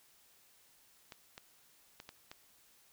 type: clicks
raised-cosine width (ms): 0.2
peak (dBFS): -30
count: 5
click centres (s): 1.122 / 1.379 / 2.001 / 2.091 / 2.315
effects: white hiss -66 dBFS RMS until 2.92 s